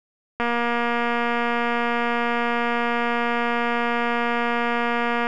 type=click train; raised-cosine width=0.5 ms; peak=-9 dBFS; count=1155; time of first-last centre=0.4-5.269 s; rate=237 Hz; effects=none